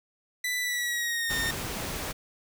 sawtooth tone with pitch glide, 1985 to 1830.8 Hz, B6 to A#6, +8 to -32 cents, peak -24 dBFS, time 0.44-1.51 s, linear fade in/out 5 ms, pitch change -140 cents, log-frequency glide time 0.6-1.35 s
pink noise, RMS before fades -34 dBFS, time 1.29-2.13 s, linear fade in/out 20 ms
effects none

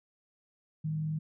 sine tone with frequency modulation, 155.56 Hz, D#3, in tune, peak -30 dBFS, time 0.84-1.19 s, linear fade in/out 10 ms, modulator 43.9 Hz, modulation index 0.25, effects none

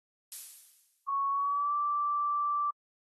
violet noise with exponential decay, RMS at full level -35 dBFS, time 0.32-1.11 s, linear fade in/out 1 ms, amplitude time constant 170 ms
sine tone with pitch glide, 1108.7 to 1169.2 Hz, C#6 to D6, 0 to -8 cents, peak -27 dBFS, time 1.08-2.71 s, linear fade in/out 10 ms, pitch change +92 cents, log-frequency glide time 1.3-1.74 s
effects AAC 32 kbps

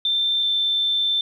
sine tone pair in turn, 3568 / 3551 Hz, A7 / A7, +23 / +15 cents, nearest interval unison, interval 8 cents, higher first, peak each -18 dBFS, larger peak neither, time 0.05-0.43 / 0.43-1.21 s, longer second, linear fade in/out 2 ms, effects 9-bit

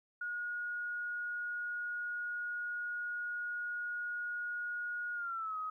sine tone with pitch glide, 1443 to 1263.5 Hz, F#6 to D#6, -44 to +26 cents, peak -36 dBFS, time 0.21-5.7 s, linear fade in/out 5 ms, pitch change -230 cents, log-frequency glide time 5.14-5.57 s, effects 13-bit

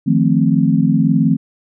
sine chord, F dominant seventh, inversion third, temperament equal, 155.56 / 174.61 / 220 / 261.6 Hz, Eb3 / F3 / A3 / C4, 0 / 0 / 0 / 0 cents, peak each -16 dBFS, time 0.06-1.37 s, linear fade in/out 20 ms, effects none

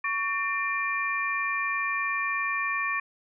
sine tone cluster, 1123 / 1800 / 2383 Hz, C#6 / A6 / D7, +22 / +39 / +25 cents, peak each -30 dBFS, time 0.04-3 s, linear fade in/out 5 ms, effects none

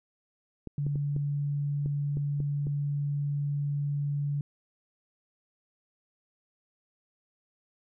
clicks, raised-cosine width 3 ms, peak -25 dBFS, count 8, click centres 0.673 / 0.866 / 0.957 / 1.164 / 1.86 / 2.171 / 2.403 / 2.669 s
sine tone, 143.8 Hz, D3, 36 cents flat, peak -27 dBFS, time 0.78-4.41 s, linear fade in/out 2 ms
effects none

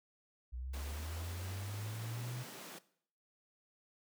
sine linear sweep, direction up, 59.5 to 127.1 Hz, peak -40 dBFS, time 0.52-2.44 s, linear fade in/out 20 ms
pink high-pass noise, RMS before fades -50 dBFS, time 0.73-2.79 s, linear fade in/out 10 ms, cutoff 160 Hz, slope 96 dB/octave
effects noise-tail reverb RT60 0.6 s tail -18 dB re dry

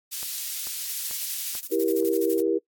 white high-pass noise, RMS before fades -32 dBFS, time 0.11-1.61 s, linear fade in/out 20 ms, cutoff 3300 Hz, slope 12 dB/octave
click train, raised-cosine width 0.5 ms, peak -28 dBFS, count 4, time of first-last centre 0.23-1.552 s, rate 2.27 Hz
violet noise with tremolo, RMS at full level -33 dBFS, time 0.88-2.41 s, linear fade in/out 10 ms, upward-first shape square, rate 12 Hz, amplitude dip 80%
sine chord, E diminished, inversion none, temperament just, 329.6 / 395.6 / 474.7 Hz, E4 / G4 / Bb4, 0 / +16 / +31 cents, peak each -25 dBFS, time 1.71-2.59 s, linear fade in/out 20 ms
effects noise-tail reverb RT60 0.1 s tail -22 dB re dry + AAC 64 kbps

